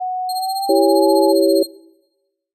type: tone with pitch glide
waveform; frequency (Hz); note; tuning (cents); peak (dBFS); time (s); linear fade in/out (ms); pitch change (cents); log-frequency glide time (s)
sine; 738 to 847.7; F#5 to G#5; -5 to +35; -19; 0-1.33; 20; +240; 0.31-1.07
type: tone with tremolo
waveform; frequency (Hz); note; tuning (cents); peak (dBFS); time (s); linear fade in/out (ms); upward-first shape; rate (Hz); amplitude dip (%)
sawtooth; 4218; C8; +13; -21; 0.29-1.67; 2; sine; 15; 90
type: chord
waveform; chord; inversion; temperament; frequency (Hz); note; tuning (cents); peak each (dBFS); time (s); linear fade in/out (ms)
sine; C# diminished; first; equal; 329.6 / 392 / 554.4; E4 / G4 / C#5; 0 / 0 / 0; -16 / -15 / -15; 0.69-1.63; 5
effects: noise-tail reverb RT60 1.0 s tail -21 dB re dry + resampled to 32000 Hz